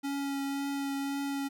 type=tone with vibrato; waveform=square; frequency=278.2 Hz; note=C#4; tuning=6 cents sharp; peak=-32 dBFS; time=0.03-1.49 s; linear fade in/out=20 ms; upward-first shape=triangle; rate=1.9 Hz; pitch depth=13 cents each way; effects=none